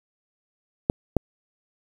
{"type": "clicks", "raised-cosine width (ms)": 2, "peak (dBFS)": -5, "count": 2, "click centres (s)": [0.899, 1.167], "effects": ["7-bit"]}